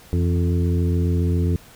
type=harmonic tone with a mistuned harmonic; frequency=87.31 Hz; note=F2; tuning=in tune; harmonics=1 / 2 / 3 / 4 / 5; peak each=-18 / -24 / -28 / -30 / -32 dBFS; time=0.13-1.56 s; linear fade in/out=0 ms; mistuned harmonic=2; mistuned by=-75 cents; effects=pink hiss -47 dBFS RMS until 1.75 s